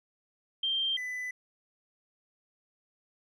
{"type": "tone pair in turn", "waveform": ["sine", "triangle"], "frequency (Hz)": [3165, 1998.5], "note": ["G7", "B6"], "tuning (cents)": [16, 20], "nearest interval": "minor sixth", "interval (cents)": 796, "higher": "first", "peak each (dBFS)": [-27, -32], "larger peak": "first", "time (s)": [[0.63, 0.97], [0.97, 1.31]], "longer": "neither", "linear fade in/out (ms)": 5, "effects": []}